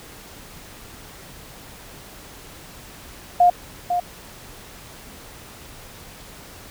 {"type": "tone with echo", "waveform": "sine", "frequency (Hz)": 710, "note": "F5", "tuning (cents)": 28, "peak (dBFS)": -10, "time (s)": [3.4, 3.5], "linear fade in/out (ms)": 5, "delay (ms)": 500, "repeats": 1, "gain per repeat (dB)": -8, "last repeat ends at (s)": 4, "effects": ["pink hiss -42 dBFS RMS until 6.7 s"]}